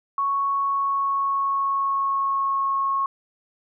sine tone with pitch glide, 1108.7 to 1093.4 Hz, C#6 to C#6, 0 to -24 cents, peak -20 dBFS, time 0.18-3.06 s, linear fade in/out 2 ms, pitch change -24 cents, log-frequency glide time 0.51-2.7 s, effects none

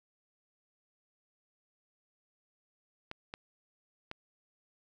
clicks, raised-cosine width 0.3 ms, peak -24 dBFS, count 3, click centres 3.114 / 3.339 / 4.114 s, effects none

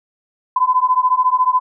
sine beating tone pair, 1006 / 1020 Hz, B5 / C6, +32 / -44 cents, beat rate 14 Hz, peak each -15 dBFS, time 0.56-1.6 s, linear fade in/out 5 ms, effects none

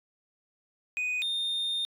sine tone pair in turn, 2489 / 3646 Hz, D#7 / A#7, 0 / -39 cents, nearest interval perfect fifth, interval 661 cents, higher second, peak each -25 dBFS, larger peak neither, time 0.97-1.22 / 1.22-1.85 s, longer second, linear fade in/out 0 ms, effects tanh soft clip ceiling -27 dBFS

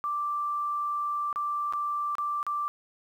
sine tone with dropouts, 1174.7 Hz, D6, in tune, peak -27 dBFS, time 0.04-2.68 s, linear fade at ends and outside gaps 0 ms, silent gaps 1.328-1.359 / 1.725-1.735 / 2.153-2.183 / 2.429-2.466 s, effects 10-bit

